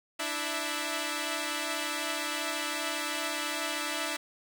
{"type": "tone cluster", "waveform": "5% pulse", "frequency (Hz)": [295.3, 327.7, 658], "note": ["D4", "E4", "E5"], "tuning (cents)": [10, -10, -3], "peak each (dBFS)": [-23, -25, -25], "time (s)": [0.19, 4.17], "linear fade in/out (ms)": 10, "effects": []}